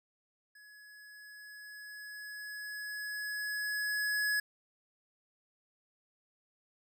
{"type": "tone with level ramp", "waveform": "square", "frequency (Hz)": 1688, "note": "G#6", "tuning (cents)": 28, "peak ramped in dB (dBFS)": [-55, -29], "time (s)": [0.55, 4.4], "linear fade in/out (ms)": 5, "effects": []}